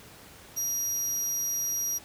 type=tone; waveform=35% pulse; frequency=5740 Hz; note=F8; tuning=47 cents sharp; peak=-25 dBFS; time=0.56-1.99 s; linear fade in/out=20 ms; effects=pink hiss -50 dBFS RMS until 2.04 s + high-pass 60 Hz 12 dB/octave